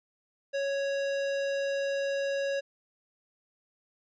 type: tone with hard clipping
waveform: sine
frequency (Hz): 554.4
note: C#5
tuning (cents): 0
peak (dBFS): -30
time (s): 0.53-2.61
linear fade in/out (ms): 20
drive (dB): 17
effects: resampled to 16000 Hz